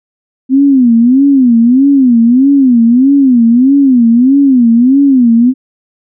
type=tone with vibrato; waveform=sine; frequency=254.2 Hz; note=C4; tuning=50 cents flat; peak=-3 dBFS; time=0.49-5.54 s; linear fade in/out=50 ms; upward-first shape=sine; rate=1.6 Hz; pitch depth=180 cents each way; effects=none